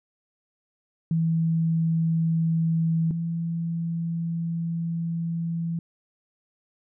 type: tone pair in turn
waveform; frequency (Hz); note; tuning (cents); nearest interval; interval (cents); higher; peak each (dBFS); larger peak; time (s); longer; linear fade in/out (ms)
sine; 163.6 / 166.94; E3 / E3; -13 / +22; unison; 35; second; -20 / -25; first; 1.11-3.11 / 3.11-5.79; second; 2
effects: none